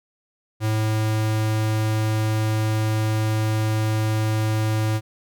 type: tone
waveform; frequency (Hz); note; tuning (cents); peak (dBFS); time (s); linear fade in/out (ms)
square; 108.9; A2; -17; -20; 0.6-5.01; 50
effects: none